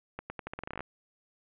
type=accelerating click train; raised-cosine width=0.5 ms; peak=-22 dBFS; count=14; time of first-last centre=0.19-0.806 s; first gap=110 ms; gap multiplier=0.84; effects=resampled to 8000 Hz + 10-bit